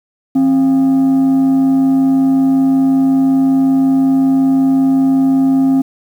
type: tone with frequency modulation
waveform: sine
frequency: 266.7 Hz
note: C4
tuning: 33 cents sharp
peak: -6 dBFS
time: 0.35-5.82 s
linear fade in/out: 10 ms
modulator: 428 Hz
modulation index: 0.22
effects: tanh soft clip ceiling -7 dBFS + 7-bit